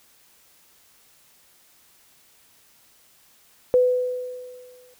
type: tone with exponential decay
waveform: sine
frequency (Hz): 500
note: B4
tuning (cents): +21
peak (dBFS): -12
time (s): 3.74-4.94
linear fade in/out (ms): 0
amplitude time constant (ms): 260
effects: white hiss -57 dBFS RMS until 4.99 s